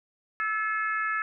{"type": "harmonic tone with a mistuned harmonic", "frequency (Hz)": 430, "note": "A4", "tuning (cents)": -40, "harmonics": [3, 4, 5, 6], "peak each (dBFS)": [-29, -29, -36, -42], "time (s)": [0.4, 1.22], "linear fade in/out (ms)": 0, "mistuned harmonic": 3, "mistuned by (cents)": 31, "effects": []}